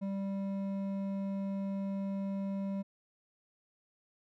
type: tone with hard clipping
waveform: triangle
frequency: 196 Hz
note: G3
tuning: in tune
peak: -35 dBFS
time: 0.01-2.83 s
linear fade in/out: 20 ms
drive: 12 dB
effects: none